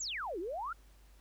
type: exponential two-way sweep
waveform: sine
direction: down then up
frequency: 7760 to 322.1 to 1451 Hz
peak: -36 dBFS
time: 0-0.73 s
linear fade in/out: 5 ms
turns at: 0.39 s
effects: added 50 Hz sine -57 dBFS peak until 1.2 s + pink hiss -67 dBFS RMS until 1.2 s